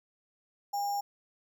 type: tone with sample-and-hold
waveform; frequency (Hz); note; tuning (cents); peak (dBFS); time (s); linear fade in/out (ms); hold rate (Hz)
sine; 810; G#5; -43; -29; 0.73-1.01; 10; 6300
effects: none